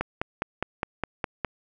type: click train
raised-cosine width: 0.5 ms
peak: -11 dBFS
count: 8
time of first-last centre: 0.01-1.447 s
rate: 4.87 Hz
effects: none